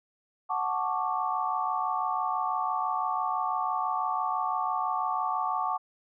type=chord; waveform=sine; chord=D major seventh; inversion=first; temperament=equal; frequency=740 / 880 / 1108.7 / 1174.7 Hz; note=F#5 / A5 / C#6 / D6; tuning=0 / 0 / 0 / 0 cents; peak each=-32 dBFS; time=0.49-5.78 s; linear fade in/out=20 ms; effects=none